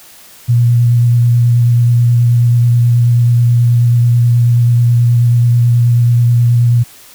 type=tone with vibrato; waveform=sine; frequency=119.5 Hz; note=A#2; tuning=43 cents sharp; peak=-6 dBFS; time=0.48-6.84 s; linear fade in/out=20 ms; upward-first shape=square; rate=9.3 Hz; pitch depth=11 cents each way; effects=white hiss -39 dBFS RMS until 7.14 s